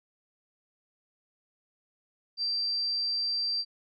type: tone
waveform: sine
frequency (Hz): 4699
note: D8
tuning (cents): 0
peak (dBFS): -27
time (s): 2.37-3.65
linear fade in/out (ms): 50
effects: none